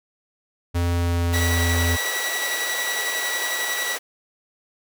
square tone with pitch glide, 86.5 to 85.26 Hz, F2 to F2, -16 to -41 cents, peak -20 dBFS, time 0.74-1.97 s, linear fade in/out 20 ms, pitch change -25 cents, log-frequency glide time 0.9-1.58 s
pink high-pass noise, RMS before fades -30 dBFS, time 1.32-3.99 s, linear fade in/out 20 ms, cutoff 450 Hz, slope 24 dB/octave
sawtooth tone with tremolo, 1946 Hz, B6, 26 cents flat, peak -20 dBFS, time 1.33-3.97 s, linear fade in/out 20 ms, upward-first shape square, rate 11 Hz, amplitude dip 25%
effects none

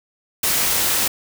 white noise, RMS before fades -19 dBFS, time 0.43-1.08 s, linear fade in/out 5 ms, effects none

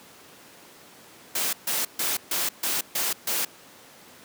white noise bursts, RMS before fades -26 dBFS, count 7, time 1.35-3.45 s, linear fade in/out 5 ms, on 180 ms, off 140 ms, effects pink hiss -49 dBFS RMS until 4.24 s + high-pass 200 Hz 12 dB/octave

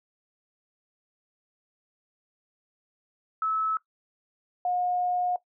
sine tone pair in turn, 1300 / 719.1 Hz, E6 / F#5, -24 / -50 cents, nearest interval minor seventh, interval 1026 cents, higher first, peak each -24 dBFS, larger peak neither, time 3.42-3.77 / 4.65-5.36 s, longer second, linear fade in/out 2 ms, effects noise-tail reverb RT60 0.1 s tail -17 dB re dry

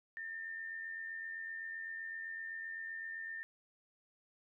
sine tone with amplitude modulation, 1805 Hz, A6, 44 cents sharp, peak -39 dBFS, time 0.17-3.43 s, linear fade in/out 0 ms, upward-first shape sine, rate 87.8 Hz, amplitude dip 45%, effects none

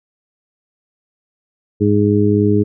harmonic tone, 103.4 Hz, G#2, 7 cents flat, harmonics 1 / 2 / 3 / 4, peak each -16 / -16 / -16 / -16 dBFS, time 1.8-2.64 s, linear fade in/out 20 ms, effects none

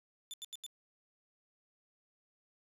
sawtooth tone bursts, 3520 Hz, A7, in tune, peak -39 dBFS, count 4, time 0.31-0.664 s, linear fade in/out 0 ms, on 27 ms, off 82 ms, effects resampled to 32000 Hz

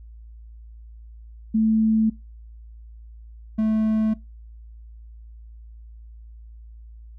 sine / triangle tone pair in turn, 220 / 218.1 Hz, A3 / A3, 0 / -15 cents, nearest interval unison, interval 15 cents, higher first, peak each -16 dBFS, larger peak neither, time 1.54-2.1 / 3.58-4.14 s, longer neither, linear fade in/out 10 ms, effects noise-tail reverb RT60 0.2 s tail -20 dB re dry + added 56 Hz sine -40 dBFS peak until 7.18 s

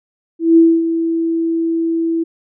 sine tone with ADSR envelope, 330 Hz, E4, 2 cents sharp, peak -4 dBFS, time 0.39-2.24 s, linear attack 180 ms, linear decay 250 ms, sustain -10 dB, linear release 14 ms, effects none

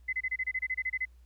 sine tone bursts, 2035 Hz, C7, 49 cents flat, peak -28 dBFS, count 13, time 0.08-1.054 s, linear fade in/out 10 ms, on 50 ms, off 27 ms, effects added 60 Hz sine -53 dBFS peak until 1.25 s + pink hiss -73 dBFS RMS until 1.25 s

